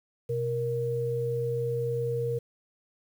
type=tone pair together; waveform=sine; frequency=126 / 468.9 Hz; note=B2 / A#4; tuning=+35 / +10 cents; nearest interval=octave + major seventh; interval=2275 cents; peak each=-31 / -28 dBFS; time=0.29-2.39 s; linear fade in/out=10 ms; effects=9-bit